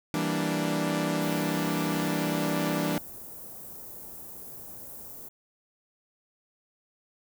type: chord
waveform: sawtooth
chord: E half-diminished seventh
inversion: none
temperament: equal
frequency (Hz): 164.81 / 196 / 233.1 / 293.7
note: E3 / G3 / Bb3 / D4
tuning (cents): 0 / 0 / 0 / 0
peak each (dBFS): -27 / -29 / -31 / -26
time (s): 0.14-2.98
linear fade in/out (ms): 0
type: band-stop noise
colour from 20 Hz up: white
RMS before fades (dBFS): -43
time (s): 1.21-5.29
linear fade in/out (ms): 10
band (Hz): 620 to 14000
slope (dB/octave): 12
effects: none